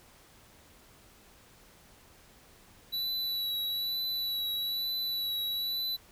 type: tone with vibrato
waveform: square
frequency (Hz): 3941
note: B7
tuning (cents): -4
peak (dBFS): -31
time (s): 2.92-5.97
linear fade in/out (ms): 20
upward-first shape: triangle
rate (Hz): 1.1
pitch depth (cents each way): 28
effects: pink hiss -58 dBFS RMS until 6.11 s